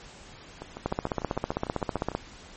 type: two click trains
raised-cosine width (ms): 1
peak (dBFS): -12 / -22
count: 21 / 11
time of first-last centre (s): 0.86-2.15 / 0.62-2.117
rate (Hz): 15.5 / 6.68
effects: pink hiss -48 dBFS RMS until 2.56 s + MP3 32 kbps